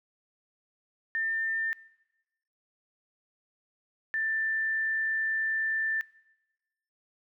sine tone pair in turn, 1798 / 1775.3 Hz, A6 / A6, +37 / +15 cents, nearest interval unison, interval 22 cents, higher first, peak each -27 dBFS, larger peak neither, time 1.15-1.73 / 4.14-6.01 s, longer second, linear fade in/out 0 ms, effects noise-tail reverb RT60 1.0 s tail -21 dB re dry

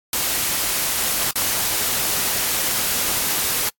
white noise with dropouts, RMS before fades -21 dBFS, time 0.13-3.69 s, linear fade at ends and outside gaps 2 ms, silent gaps 1.31-1.356 s, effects noise-tail reverb RT60 0.1 s tail -25 dB re dry + AAC 64 kbps

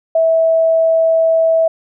sine tone, 652 Hz, E5, 19 cents flat, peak -9 dBFS, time 0.15-1.68 s, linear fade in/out 5 ms, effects none

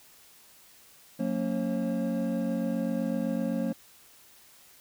triangle tone cluster, 181.8 / 229.4 / 277.5 / 539 Hz, F#3 / A#3 / C#4 / C#5, -30 / -28 / +2 / -49 cents, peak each -31 / -28 / -32 / -33 dBFS, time 1.19-3.73 s, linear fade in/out 10 ms, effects white hiss -56 dBFS RMS until 4.8 s

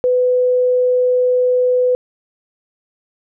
sine tone, 500 Hz, B4, 21 cents sharp, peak -11 dBFS, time 0.04-1.95 s, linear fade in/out 0 ms, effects none

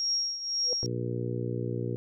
sine tone with tremolo, 5588 Hz, F8, in tune, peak -24 dBFS, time 0-0.86 s, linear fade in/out 0 ms, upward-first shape triangle, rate 1.9 Hz, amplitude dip 75%
sine tone with exponential growth, 493.9 Hz, B4, in tune, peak -27 dBFS, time 0.61-0.73 s, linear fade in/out 1 ms, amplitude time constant 24 ms
harmonic tone, 60.1 Hz, B1, 46 cents flat, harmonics 2 / 3 / 4 / 5 / 6 / 7 / 8, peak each -32 / -39 / -40 / -40 / -37 / -39 / -39 dBFS, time 0.83-1.96 s, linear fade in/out 0 ms
effects none

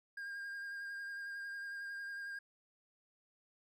triangle tone with vibrato, 1611 Hz, G6, 47 cents sharp, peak -40 dBFS, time 0.17-2.39 s, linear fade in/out 5 ms, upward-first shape sine, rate 11 Hz, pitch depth 18 cents each way, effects none

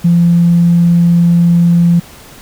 triangle tone with tanh clipping, 171.5 Hz, F3, 31 cents flat, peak -5 dBFS, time 0.04-2 s, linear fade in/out 10 ms, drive 4 dB, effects pink hiss -36 dBFS RMS until 2.41 s

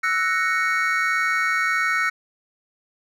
triangle chord, F# dominant seventh, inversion third, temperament equal, 1318.5 / 1480 / 1864.7 / 2217 Hz, E6 / F#6 / A#6 / C#7, 0 / 0 / 0 / 0 cents, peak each -23 dBFS, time 0.03-2.1 s, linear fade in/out 10 ms, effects none

